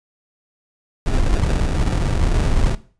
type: noise with sample-and-hold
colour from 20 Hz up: brown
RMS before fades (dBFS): -17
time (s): 1.06-2.75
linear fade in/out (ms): 5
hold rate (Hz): 1050
effects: noise-tail reverb RT60 0.4 s tail -17 dB re dry + resampled to 22050 Hz